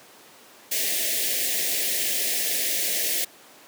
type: band-stop noise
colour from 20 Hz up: white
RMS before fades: -25 dBFS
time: 0.71-3.25 s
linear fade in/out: 10 ms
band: 720 to 1700 Hz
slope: 96 dB/octave
effects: pink hiss -49 dBFS RMS until 3.67 s + high-pass 300 Hz 12 dB/octave